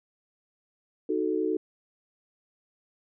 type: chord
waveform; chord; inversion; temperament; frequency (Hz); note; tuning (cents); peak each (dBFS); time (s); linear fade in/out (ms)
sine; D# diminished; none; equal; 311.1 / 370 / 440; D#4 / F#4 / A4; 0 / 0 / 0; -29; 1.09-1.57; 5
effects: none